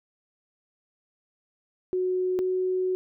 sine tone pair in turn, 367.9 / 370.2 Hz, F#4 / F#4, -10 / +1 cents, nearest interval unison, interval 11 cents, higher second, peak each -23 dBFS, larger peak neither, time 1.93-2.39 / 2.39-2.95 s, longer second, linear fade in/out 0 ms, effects none

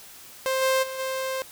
sawtooth tone with level steps, 526 Hz, C5, 9 cents sharp, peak -19 / -16 / -28 / -23 dBFS, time 0.46-1.42 s, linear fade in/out 0 ms, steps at 0.61 / 0.82 / 0.98 s, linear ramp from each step 20 ms, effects white hiss -46 dBFS RMS until 1.51 s

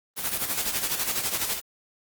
white noise with tremolo, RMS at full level -25 dBFS, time 0.16-1.61 s, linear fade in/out 50 ms, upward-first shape sine, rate 12 Hz, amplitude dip 65%, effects Opus 24 kbps

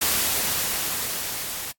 white noise with level ramp, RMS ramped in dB -21 to -32 dBFS, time 0.01-1.72 s, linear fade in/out 10 ms, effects noise-tail reverb RT60 0.1 s tail -22 dB re dry + AAC 64 kbps

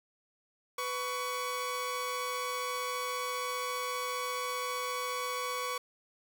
sawtooth tone pair together, 497.9 / 1124 Hz, B4 / C#6, +14 / +24 cents, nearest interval octave + major second, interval 1410 cents, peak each -34 / -31 dBFS, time 0.78-5.78 s, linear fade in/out 5 ms, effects 9-bit

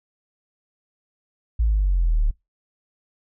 sine exponential sweep, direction down, 57.5 to 35.3 Hz, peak -15 dBFS, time 1.59-2.31 s, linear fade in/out 10 ms, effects noise-tail reverb RT60 0.2 s tail -23 dB re dry + tanh soft clip ceiling -12 dBFS

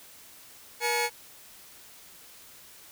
sawtooth tone cluster, 476.7 / 852 / 2207 Hz, A#4 / G#5 / C#7, +39 / +44 / -8 cents, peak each -26 dBFS, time 0.8-1.1 s, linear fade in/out 50 ms, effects white hiss -51 dBFS RMS until 2.91 s

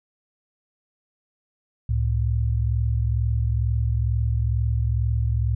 sine tone pair together, 68.8 / 110.99 Hz, C#2 / A2, -12 / +16 cents, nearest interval minor sixth, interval 828 cents, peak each -22 dBFS, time 1.89-5.55 s, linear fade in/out 5 ms, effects none

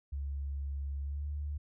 sine tone with pitch glide, 69.9 to 73.16 Hz, C#2 to D2, +15 to -6 cents, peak -34 dBFS, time 0.12-1.58 s, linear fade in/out 10 ms, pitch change +79 cents, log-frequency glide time 1.02-1.27 s, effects none

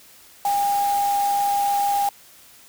sine tone in noise, 807 Hz, G#5, 50 cents flat, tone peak -18 dBFS, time 0.45-2.09 s, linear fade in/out 2 ms, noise white, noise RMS -33 dBFS, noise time 0.45-2.09 s, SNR +12 dB, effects white hiss -49 dBFS RMS until 2.68 s

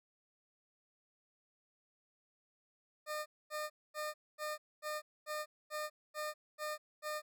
20% pulse tone bursts, 607 Hz, D#5, 43 cents flat, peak -33 dBFS, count 10, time 3.06-7.22 s, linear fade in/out 50 ms, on 200 ms, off 240 ms, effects none

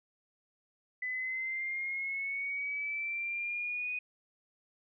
sine linear sweep, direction up, 2000 to 2489 Hz, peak -33 dBFS, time 1.02-3.99 s, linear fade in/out 5 ms, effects none

